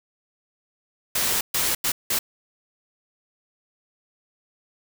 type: noise bursts at uneven times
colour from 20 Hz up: white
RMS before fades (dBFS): -23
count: 4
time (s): 1.15-1.41 / 1.54-1.75 / 1.84-1.92 / 2.1-2.19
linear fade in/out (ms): 5
effects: none